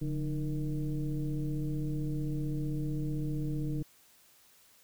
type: tone with frequency modulation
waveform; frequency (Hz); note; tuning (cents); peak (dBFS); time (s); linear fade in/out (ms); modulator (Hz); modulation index
sine; 144.2; D3; -31; -30; 0.01-3.83; 10; 162; 1.1
effects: white hiss -62 dBFS RMS until 4.83 s